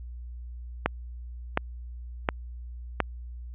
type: click train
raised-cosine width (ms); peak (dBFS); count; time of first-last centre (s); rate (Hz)
0.5; -7; 4; 0.86-3.003; 1.4
effects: added 60 Hz sine -37 dBFS peak until 3.54 s + resampled to 8000 Hz